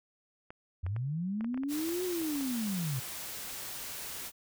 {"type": "clicks", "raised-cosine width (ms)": 0.5, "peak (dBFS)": -30, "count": 12, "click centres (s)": [0.505, 0.865, 0.964, 1.409, 1.445, 1.544, 1.576, 1.635, 1.89, 2.217, 2.357, 2.409]}
{"type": "linear two-way sweep", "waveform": "sine", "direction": "up then down", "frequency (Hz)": [81, 370, 122.3], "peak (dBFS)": -31, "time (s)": [0.83, 3], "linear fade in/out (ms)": 10, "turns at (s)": 2.04}
{"type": "noise", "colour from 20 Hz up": "white", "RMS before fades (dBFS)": -41, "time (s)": [1.68, 4.32], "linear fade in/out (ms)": 50}
{"effects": []}